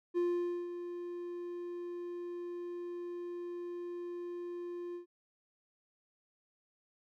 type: tone with ADSR envelope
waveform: triangle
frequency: 350.1 Hz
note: F4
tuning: 4 cents sharp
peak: -26 dBFS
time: 0.14-5.06 s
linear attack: 34 ms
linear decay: 500 ms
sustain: -11 dB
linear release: 110 ms
effects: none